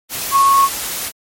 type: tone in noise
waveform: sine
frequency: 1100 Hz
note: C#6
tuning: 14 cents flat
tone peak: -8 dBFS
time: 0.31-0.69 s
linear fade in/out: 50 ms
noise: white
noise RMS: -23 dBFS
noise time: 0.09-1.12 s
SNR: +12 dB
effects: MP3 64 kbps